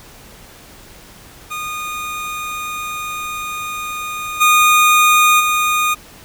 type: tone with level steps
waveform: 25% pulse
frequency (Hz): 1228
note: D#6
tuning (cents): -23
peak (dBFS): -19 / -5 / -10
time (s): 1.5-5.95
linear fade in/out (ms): 20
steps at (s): 4.4 / 5.39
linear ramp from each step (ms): 20
effects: pink hiss -41 dBFS RMS until 6.24 s